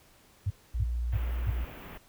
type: tone bursts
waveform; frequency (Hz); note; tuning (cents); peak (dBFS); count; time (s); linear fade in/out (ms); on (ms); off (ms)
sine; 98; G2; 0; -25; 4; 0.46-1.51; 10; 45; 290
type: tone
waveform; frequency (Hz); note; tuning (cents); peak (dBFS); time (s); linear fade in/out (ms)
sine; 59.4; A#1; +33; -28; 0.74-1.65; 10
type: band-stop noise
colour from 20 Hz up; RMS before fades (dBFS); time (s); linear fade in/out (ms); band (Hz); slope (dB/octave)
pink; -45; 1.12-1.98; 10; 3100 to 14000; 48
effects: pink hiss -60 dBFS RMS until 2.08 s